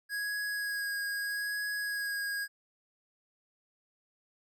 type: tone with vibrato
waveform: square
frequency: 1653 Hz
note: G#6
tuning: 9 cents flat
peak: -33 dBFS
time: 0.09-2.48 s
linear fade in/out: 50 ms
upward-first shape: sine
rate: 0.79 Hz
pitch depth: 16 cents each way
effects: none